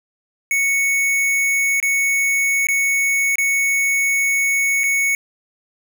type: tone with dropouts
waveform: square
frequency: 2217 Hz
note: C#7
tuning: in tune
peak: -16 dBFS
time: 0.51-5.15 s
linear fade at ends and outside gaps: 1 ms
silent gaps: 1.801-1.827 / 2.67-2.686 / 3.356-3.383 / 4.835-4.839 s
effects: none